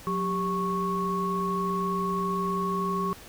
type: tone cluster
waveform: sine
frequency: 182.2 / 394.6 / 1104 Hz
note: F#3 / G4 / C#6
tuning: -26 / +11 / -7 cents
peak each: -30 / -32 / -28 dBFS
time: 0.07-3.13 s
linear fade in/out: 0 ms
effects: pink hiss -47 dBFS RMS until 3.28 s